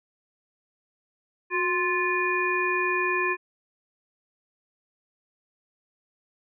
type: harmonic tone with a mistuned harmonic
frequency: 349.2 Hz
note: F4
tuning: in tune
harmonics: 1 / 3 / 5 / 7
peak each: -28 / -28 / -28 / -28 dBFS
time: 1.5-3.37 s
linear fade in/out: 50 ms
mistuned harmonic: 1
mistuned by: +75 cents
effects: none

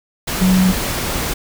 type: tone in noise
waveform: sine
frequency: 185.9 Hz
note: F#3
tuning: 8 cents sharp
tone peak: -10 dBFS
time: 0.41-0.72 s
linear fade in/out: 10 ms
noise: pink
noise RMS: -21 dBFS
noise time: 0.27-1.34 s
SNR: +8 dB
effects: none

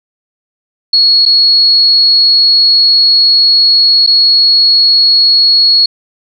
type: tone with dropouts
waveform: sine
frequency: 4339 Hz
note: C#8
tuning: 38 cents flat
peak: -4 dBFS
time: 0.93-5.86 s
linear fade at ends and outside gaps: 5 ms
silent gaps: 1.254-1.26 / 4.065-4.073 s
effects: none

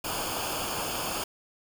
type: noise with comb filter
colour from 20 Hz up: pink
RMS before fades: -32 dBFS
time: 0.04-1.24 s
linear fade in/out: 5 ms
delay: 0.51 ms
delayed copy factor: -0.75
effects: none

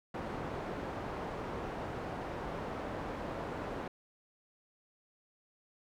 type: low-pass noise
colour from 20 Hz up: white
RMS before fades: -40 dBFS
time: 0.14-3.88 s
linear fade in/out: 5 ms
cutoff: 810 Hz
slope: 12 dB/octave
effects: none

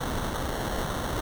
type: noise with sample-and-hold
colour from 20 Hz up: pink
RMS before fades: -30 dBFS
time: 0-1.21 s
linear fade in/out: 10 ms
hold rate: 2450 Hz
effects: none

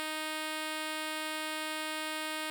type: tone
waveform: 5% pulse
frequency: 311.1 Hz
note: D#4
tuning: in tune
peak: -23 dBFS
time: 0-2.5 s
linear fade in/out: 0 ms
effects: none

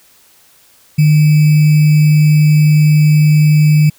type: tone with sample-and-hold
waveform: sine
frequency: 151.8 Hz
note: D#3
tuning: 42 cents flat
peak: -5 dBFS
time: 0.98-3.9 s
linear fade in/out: 10 ms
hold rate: 2450 Hz
effects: white hiss -48 dBFS RMS until 3.98 s

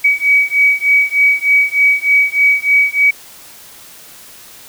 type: beating tone pair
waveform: sine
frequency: 2267 / 2270.3 Hz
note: C#7 / C#7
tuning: +38 / +41 cents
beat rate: 3.3 Hz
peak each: -12 dBFS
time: 0.04-3.11 s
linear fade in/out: 10 ms
effects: white hiss -38 dBFS RMS until 4.68 s

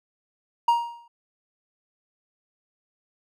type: tone with exponential decay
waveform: triangle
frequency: 941 Hz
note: A#5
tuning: 16 cents sharp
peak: -12 dBFS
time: 0.68-1.08 s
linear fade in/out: 5 ms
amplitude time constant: 86 ms
effects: none

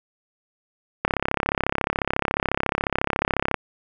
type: click train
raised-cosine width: 0.5 ms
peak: -5 dBFS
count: 86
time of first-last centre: 1.05-3.543 s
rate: 34.1 Hz
effects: none

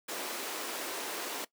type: high-pass noise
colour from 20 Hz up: pink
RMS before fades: -38 dBFS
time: 0.08-1.45 s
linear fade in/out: 10 ms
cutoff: 310 Hz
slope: 24 dB/octave
effects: noise-tail reverb RT60 0.1 s tail -19 dB re dry

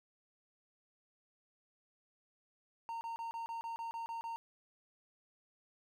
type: tone bursts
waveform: triangle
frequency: 919 Hz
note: A#5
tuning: 25 cents flat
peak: -37 dBFS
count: 10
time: 2.89-4.36 s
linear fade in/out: 0 ms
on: 120 ms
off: 30 ms
effects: none

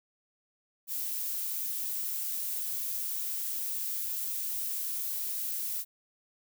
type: noise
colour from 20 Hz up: violet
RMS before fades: -34 dBFS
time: 0.87-5.85 s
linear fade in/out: 50 ms
effects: none

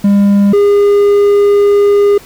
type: tone pair in turn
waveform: triangle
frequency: 201.2 / 406.8 Hz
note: G3 / G#4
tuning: +45 / -36 cents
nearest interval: octave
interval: 1219 cents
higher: second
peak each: -3 dBFS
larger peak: neither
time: 0.04-0.53 / 0.53-2.18 s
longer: second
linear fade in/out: 5 ms
effects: pink hiss -37 dBFS RMS until 2.25 s

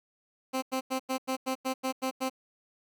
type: tone bursts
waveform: 15% pulse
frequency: 261.6 Hz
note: C4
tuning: in tune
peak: -22 dBFS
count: 10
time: 0.53-2.298 s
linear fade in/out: 20 ms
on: 94 ms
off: 92 ms
effects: none

